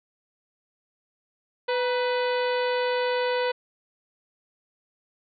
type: harmonic tone with a mistuned harmonic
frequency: 497.7 Hz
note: B4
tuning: 13 cents sharp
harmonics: 1 / 2 / 3 / 4 / 5 / 6 / 7 / 8 / 9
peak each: -24 / -30 / -34 / -36 / -38 / -40 / -41 / -42 / -43 dBFS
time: 1.68-3.52 s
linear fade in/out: 10 ms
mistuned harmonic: 2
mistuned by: -62 cents
effects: none